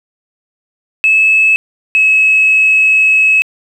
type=tone pair in turn; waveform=sine; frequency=2599 / 2577 Hz; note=E7 / E7; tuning=-25 / -40 cents; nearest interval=unison; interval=15 cents; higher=first; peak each=-5 dBFS; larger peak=neither; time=1.04-1.56 / 1.95-3.42 s; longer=second; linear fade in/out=0 ms; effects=tanh soft clip ceiling -1 dBFS + 7-bit